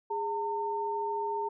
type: tone pair together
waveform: sine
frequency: 412 / 907 Hz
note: G#4 / A#5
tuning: -14 / -48 cents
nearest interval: octave + major second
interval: 1366 cents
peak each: -34 / -31 dBFS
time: 0.1-1.49 s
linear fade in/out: 10 ms
effects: none